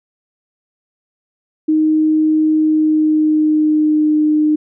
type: tone with pitch glide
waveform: sine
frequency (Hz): 311.1 to 304.7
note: D#4 to D#4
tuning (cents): 0 to -36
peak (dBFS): -10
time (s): 1.68-4.56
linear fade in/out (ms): 10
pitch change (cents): -36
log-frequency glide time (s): 2.56-4.16
effects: none